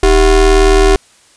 square ring-modulated tone, 175.5 Hz, F3, 9 cents sharp, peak -3 dBFS, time 0.03-0.96 s, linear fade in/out 2 ms, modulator 215 Hz, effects white hiss -47 dBFS RMS until 1.36 s + resampled to 22050 Hz

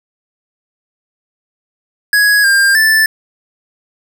square tone with pitch steps, 1668 / 1600 / 1759 Hz, G#6 / G6 / A6, +7 / +35 / -1 cents, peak -8 dBFS, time 2.13-3.06 s, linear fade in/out 2 ms, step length 310 ms, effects none

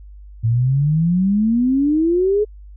sine exponential sweep, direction up, 110.2 to 429.8 Hz, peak -13 dBFS, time 0.43-2.45 s, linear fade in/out 20 ms, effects added 50 Hz sine -36 dBFS peak until 2.76 s

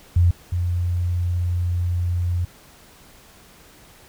sine tone pair in turn, 87.31 / 88.07 Hz, F2 / F2, 0 / +15 cents, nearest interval unison, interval 15 cents, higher second, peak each -12 / -19 dBFS, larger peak first, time 0.16-0.31 / 0.52-2.45 s, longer second, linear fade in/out 5 ms, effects pink hiss -49 dBFS RMS until 4.08 s

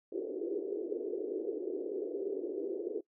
white band-pass noise, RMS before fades -37 dBFS, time 0.12-3.01 s, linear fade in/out 5 ms, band 340 to 440 Hz, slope 48 dB/octave, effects noise-tail reverb RT60 0.1 s tail -21 dB re dry

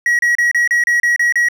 triangle tone bursts, 1911 Hz, A#6, 43 cents sharp, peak -9 dBFS, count 9, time 0.06-1.486 s, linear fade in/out 2 ms, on 130 ms, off 32 ms, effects none

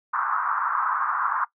pink band-pass noise, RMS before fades -25 dBFS, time 0.13-1.45 s, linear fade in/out 10 ms, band 1000 to 1400 Hz, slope 48 dB/octave, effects noise-tail reverb RT60 0.1 s tail -19 dB re dry

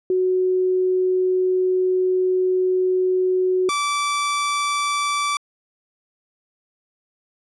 sine / sawtooth tone pair in turn, 369.7 / 1160.9 Hz, F#4 / D6, -1 / -20 cents, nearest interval octave + minor sixth, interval 1981 cents, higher second, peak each -16 dBFS, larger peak neither, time 0.1-3.69 / 3.69-5.37 s, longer first, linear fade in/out 2 ms, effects resampled to 24000 Hz

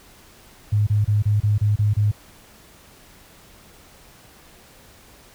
sine tone bursts, 104.5 Hz, G#2, 11 cents sharp, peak -15 dBFS, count 8, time 0.72-2.116 s, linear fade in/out 10 ms, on 150 ms, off 28 ms, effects pink hiss -49 dBFS RMS until 5.34 s

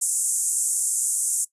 white band-pass noise, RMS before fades -24 dBFS, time 0.01-1.45 s, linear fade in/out 10 ms, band 7000 to 10000 Hz, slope 48 dB/octave, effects noise-tail reverb RT60 0.1 s tail -18 dB re dry + resampled to 32000 Hz

